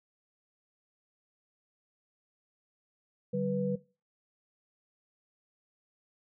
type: tone cluster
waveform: sine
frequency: 146 / 191.9 / 491.1 Hz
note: D3 / G3 / B4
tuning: -10 / -37 / -10 cents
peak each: -36 / -32 / -32 dBFS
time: 3.33-3.76 s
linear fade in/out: 10 ms
effects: noise-tail reverb RT60 0.3 s tail -18 dB re dry